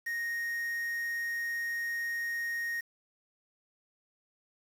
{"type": "tone with quantisation", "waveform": "triangle", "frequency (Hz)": 1864.7, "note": "A#6", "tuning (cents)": 0, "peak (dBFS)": -30, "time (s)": [0.06, 2.81], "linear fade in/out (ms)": 10, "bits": 8, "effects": []}